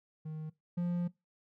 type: tone pair in turn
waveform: triangle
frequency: 155.9 / 174.99 Hz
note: D#3 / F3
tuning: +4 / +4 cents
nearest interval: major second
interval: 200 cents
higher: second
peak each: -36 / -28 dBFS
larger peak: second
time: 0.25-0.5 / 0.77-1.08 s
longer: second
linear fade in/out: 10 ms
effects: noise-tail reverb RT60 0.2 s tail -20 dB re dry